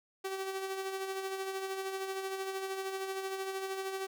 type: tone with tremolo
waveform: sawtooth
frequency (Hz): 384.4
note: G4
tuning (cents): -34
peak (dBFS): -30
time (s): 0.24-4.07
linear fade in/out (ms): 10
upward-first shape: sine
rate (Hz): 13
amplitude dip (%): 45
effects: none